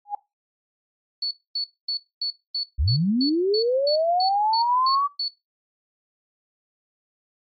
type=tone with exponential growth; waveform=sine; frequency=822 Hz; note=G#5; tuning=18 cents flat; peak=-20 dBFS; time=0.05-0.15 s; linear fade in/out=5 ms; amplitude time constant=21 ms
type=tone bursts; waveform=sine; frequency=4435 Hz; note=C#8; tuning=in tune; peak=-22 dBFS; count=13; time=1.22-5.283 s; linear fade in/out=5 ms; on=91 ms; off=240 ms
type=linear sweep; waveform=sine; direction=up; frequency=55 to 1154 Hz; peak=-18 dBFS; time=2.78-5.08 s; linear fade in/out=20 ms
effects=noise-tail reverb RT60 0.2 s tail -18 dB re dry + MP3 32 kbps